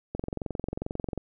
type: click train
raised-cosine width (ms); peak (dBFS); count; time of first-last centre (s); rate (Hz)
2; -18; 24; 0.15-1.177; 22.4
effects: none